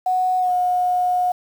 sine tone with pitch glide, 738 to 724.1 Hz, F#5 to F#5, -5 to -38 cents, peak -16 dBFS, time 0.06-1.32 s, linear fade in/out 5 ms, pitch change -33 cents, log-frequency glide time 0.38-0.52 s, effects 7-bit

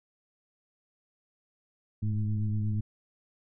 sine tone with frequency modulation, 103.83 Hz, G#2, in tune, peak -26 dBFS, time 2.02-2.81 s, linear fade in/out 10 ms, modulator 108 Hz, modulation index 0.74, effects none

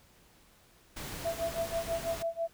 pink noise, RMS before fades -41 dBFS, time 0.96-2.23 s, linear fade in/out 10 ms
sine tone with tremolo, 667 Hz, E5, 20 cents sharp, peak -28 dBFS, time 1.24-2.48 s, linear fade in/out 20 ms, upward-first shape sine, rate 6.1 Hz, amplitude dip 95%
effects pink hiss -62 dBFS RMS until 2.53 s

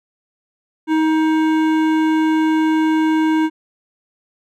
sine tone with hard clipping, 315.4 Hz, D#4, 24 cents sharp, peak -15 dBFS, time 0.87-3.5 s, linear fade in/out 50 ms, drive 14 dB, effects none

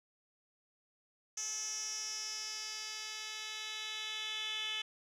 10% pulse tone with band-pass filter sweep, 432.6 Hz, A4, 29 cents flat, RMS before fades -41 dBFS, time 1.37-4.82 s, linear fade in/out 5 ms, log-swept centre 6100 to 3300 Hz, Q 6.4, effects none

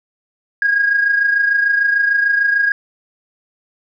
sine tone pair together, 1635 / 1661.7 Hz, G#6 / G#6, -28 / +1 cents, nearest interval unison, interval 29 cents, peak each -12 / -20 dBFS, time 0.62-2.72 s, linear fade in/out 2 ms, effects tanh soft clip ceiling -5 dBFS

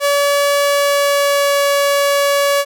sawtooth tone with pitch glide, 570 to 566.1 Hz, C#5 to C#5, +48 to +36 cents, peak -8 dBFS, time 0-2.65 s, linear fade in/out 50 ms, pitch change -12 cents, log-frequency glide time 0.57-1.62 s, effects none

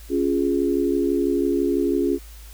sine chord, Db major, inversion none, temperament equal, 277.2 / 349.2 / 415.3 Hz, Db4 / F4 / Ab4, 0 / 0 / 0 cents, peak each -22 / -22 / -24 dBFS, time 0.09-2.19 s, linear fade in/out 50 ms, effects added 54 Hz sine -39 dBFS peak until 2.53 s + white hiss -48 dBFS RMS until 2.53 s

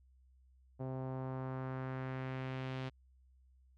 sawtooth tone with low-pass filter sweep, 130.81 Hz, C3, in tune, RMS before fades -41 dBFS, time 0.79-2.9 s, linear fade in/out 20 ms, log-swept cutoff 680 to 3500 Hz, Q 1.4, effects added 64 Hz sine -63 dBFS peak until 3.77 s

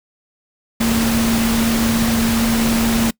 sine tone in noise, 228.6 Hz, A#3, 34 cents flat, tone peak -15 dBFS, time 0.8-3.11 s, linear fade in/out 10 ms, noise pink, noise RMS -21 dBFS, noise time 0.8-3.11 s, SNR +3 dB, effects noise-tail reverb RT60 0.1 s tail -25 dB re dry

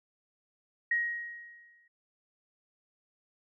sine tone with exponential decay, 1887 Hz, A#6, 21 cents sharp, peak -24 dBFS, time 0.91-1.88 s, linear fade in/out 5 ms, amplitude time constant 210 ms, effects none

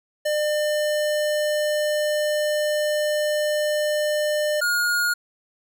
square tone pair in turn, 600 / 1432 Hz, D5 / F6, +37 / +43 cents, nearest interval octave + minor third, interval 1506 cents, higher second, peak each -21 / -20 dBFS, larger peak second, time 0.25-4.61 / 4.61-5.14 s, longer first, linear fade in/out 10 ms, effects none

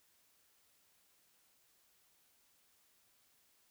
silence, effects white hiss -72 dBFS RMS until 3.7 s

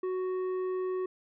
sine tone with tanh clipping, 370.6 Hz, F#4, 3 cents sharp, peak -31 dBFS, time 0.03-1.06 s, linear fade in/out 5 ms, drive 8 dB, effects none

